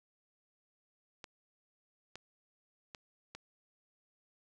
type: clicks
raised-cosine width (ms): 0.2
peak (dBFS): -28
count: 4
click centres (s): 1.242 / 2.156 / 2.948 / 3.35
effects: none